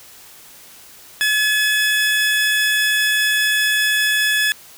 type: tone pair together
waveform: 30% pulse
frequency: 1707 / 2558 Hz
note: G#6 / D#7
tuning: +47 / +47 cents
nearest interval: perfect fifth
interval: 700 cents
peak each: -13 / -21 dBFS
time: 1.21-4.52 s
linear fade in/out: 0 ms
effects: white hiss -43 dBFS RMS until 4.77 s

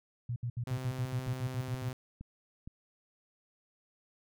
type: tone bursts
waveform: sine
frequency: 120 Hz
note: B2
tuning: 49 cents flat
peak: -32 dBFS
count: 12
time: 0.29-1.89 s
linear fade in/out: 5 ms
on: 71 ms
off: 68 ms
type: tone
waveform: sawtooth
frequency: 129.1 Hz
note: C3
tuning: 23 cents flat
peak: -34 dBFS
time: 0.67-1.93 s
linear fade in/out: 2 ms
type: click train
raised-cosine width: 5 ms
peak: -32 dBFS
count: 4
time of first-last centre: 1.28-2.675 s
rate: 2.15 Hz
effects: none

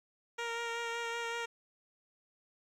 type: tone with vibrato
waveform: 10% pulse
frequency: 466.2 Hz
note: A#4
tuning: in tune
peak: -27 dBFS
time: 0.38-1.46 s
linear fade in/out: 10 ms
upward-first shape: sine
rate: 5.3 Hz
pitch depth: 15 cents each way
effects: low-pass 6000 Hz 12 dB/octave + 11-bit

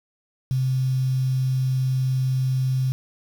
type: tone with quantisation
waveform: sine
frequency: 130.4 Hz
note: C3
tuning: 5 cents flat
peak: -19 dBFS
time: 0.51-2.92 s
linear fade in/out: 0 ms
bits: 7
effects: none

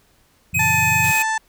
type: chord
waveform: sine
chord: F# dominant seventh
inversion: none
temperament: just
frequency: 92.5 / 115.62 / 138.75 / 166.5 Hz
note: F#2 / A#2 / C#3 / E3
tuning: 0 / -14 / +2 / +18 cents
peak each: -28 dBFS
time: 0.53-1.12 s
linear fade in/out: 10 ms
type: tone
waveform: square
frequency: 2526 Hz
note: D#7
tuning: 26 cents sharp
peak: -18 dBFS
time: 0.54-1.23 s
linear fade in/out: 10 ms
type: harmonic tone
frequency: 880 Hz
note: A5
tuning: in tune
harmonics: 1 / 2 / 3 / 4 / 5 / 6 / 7 / 8 / 9 / 10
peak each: -21 / -22 / -37 / -39 / -40 / -43 / -34 / -39 / -36 / -43 dBFS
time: 0.59-1.38 s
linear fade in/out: 5 ms
type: noise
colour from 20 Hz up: white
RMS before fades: -30 dBFS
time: 1.04-1.22 s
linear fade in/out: 0 ms
effects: pink hiss -58 dBFS RMS until 1.48 s

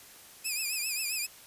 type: tone with vibrato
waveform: 10% pulse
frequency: 2500 Hz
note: D#7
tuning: 8 cents sharp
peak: -22 dBFS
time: 0.44-1.27 s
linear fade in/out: 20 ms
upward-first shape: triangle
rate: 7.5 Hz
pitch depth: 110 cents each way
effects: white hiss -52 dBFS RMS until 1.46 s + resampled to 32000 Hz

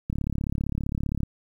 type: click train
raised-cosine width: 5 ms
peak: -15 dBFS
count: 41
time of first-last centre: 0.1-1.233 s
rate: 35.3 Hz
effects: 9-bit

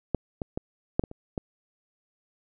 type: clicks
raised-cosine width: 2 ms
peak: -10 / -17 / -16 / -8 / -18 / -27 / -16 dBFS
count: 7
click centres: 0.147 / 0.418 / 0.575 / 0.995 / 1.038 / 1.114 / 1.378 s
effects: none

